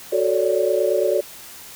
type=chord; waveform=sine; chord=D major seventh; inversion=first; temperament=equal with one note detuned; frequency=370 / 440 / 558.5 / 587.3 Hz; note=F#4 / A4 / C#5 / D5; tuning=0 / 0 / +13 / 0 cents; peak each=-22 dBFS; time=0.12-1.21 s; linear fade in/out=10 ms; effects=white hiss -40 dBFS RMS until 1.75 s